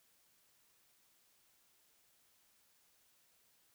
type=silence; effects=white hiss -72 dBFS RMS until 3.74 s